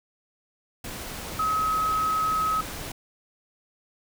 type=tone in noise; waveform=sine; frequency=1277 Hz; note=D#6; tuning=45 cents sharp; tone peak=-22 dBFS; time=1.39-2.61 s; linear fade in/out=5 ms; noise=pink; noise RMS=-36 dBFS; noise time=0.84-2.92 s; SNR=+11 dB; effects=none